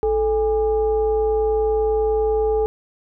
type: tone with frequency modulation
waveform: sine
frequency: 435.1 Hz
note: A4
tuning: 19 cents flat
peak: -16 dBFS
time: 0.03-2.66 s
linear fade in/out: 0 ms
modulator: 381 Hz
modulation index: 0.58
effects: none